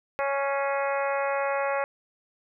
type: harmonic tone with a mistuned harmonic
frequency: 277.7 Hz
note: C#4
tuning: 3 cents sharp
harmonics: 2 / 3 / 4 / 5 / 6 / 7 / 8 / 9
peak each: -27 / -31 / -33 / -35 / -37 / -38 / -39 / -40 dBFS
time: 0.19-1.84 s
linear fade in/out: 0 ms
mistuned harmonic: 8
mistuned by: -46 cents
effects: none